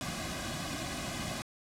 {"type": "noise with comb filter", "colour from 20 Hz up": "pink", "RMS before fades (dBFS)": -37, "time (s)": [0.01, 1.42], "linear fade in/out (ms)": 0, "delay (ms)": 2.2, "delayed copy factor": -0.95, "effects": ["low-pass 9000 Hz 12 dB/octave"]}